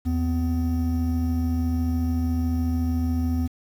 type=tone pair together; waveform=triangle; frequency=79.34 / 251.9 Hz; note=D#2 / B3; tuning=+34 / +34 cents; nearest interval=octave + minor sixth; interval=2000 cents; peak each=-21 / -23 dBFS; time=0.05-3.48 s; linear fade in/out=20 ms; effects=8-bit